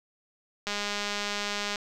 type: click train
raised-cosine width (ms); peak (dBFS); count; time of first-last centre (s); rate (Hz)
0.2; -14; 224; 0.67-1.758; 205
effects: none